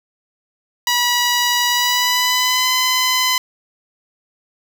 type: tone with pitch glide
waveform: 10% pulse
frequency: 971 to 1016.3 Hz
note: B5 to B5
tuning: -30 to +49 cents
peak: -6 dBFS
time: 0.87-3.38 s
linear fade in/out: 2 ms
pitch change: +79 cents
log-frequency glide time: 1.69-2.7 s
effects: none